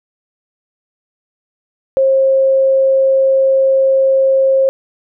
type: tone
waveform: sine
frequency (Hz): 535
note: C5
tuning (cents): +38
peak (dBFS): -8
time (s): 1.97-4.69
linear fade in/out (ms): 0
effects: none